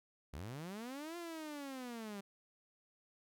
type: linear two-way sweep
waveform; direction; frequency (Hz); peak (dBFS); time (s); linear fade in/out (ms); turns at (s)
sawtooth; up then down; 61.74 to 349.2 to 194.6; -40; 0.33-2.21; 10; 1.17
effects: none